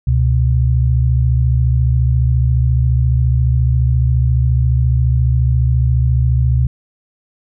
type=tone pair together; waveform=sine; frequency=69.9 / 124.31 Hz; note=C#2 / B2; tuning=+15 / +12 cents; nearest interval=minor seventh; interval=997 cents; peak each=-13 dBFS; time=0.07-6.67 s; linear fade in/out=5 ms; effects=none